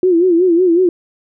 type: tone with vibrato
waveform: sine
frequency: 351.6 Hz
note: F4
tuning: 12 cents sharp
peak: -8 dBFS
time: 0.03-0.89 s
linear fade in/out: 2 ms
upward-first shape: sine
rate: 5.4 Hz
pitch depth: 110 cents each way
effects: none